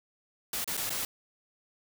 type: noise with dropouts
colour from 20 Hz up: white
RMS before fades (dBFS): -33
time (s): 0.53-1.05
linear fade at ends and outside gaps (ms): 2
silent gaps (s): 0.644-0.676 / 0.769-0.775 / 0.895-0.903
effects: none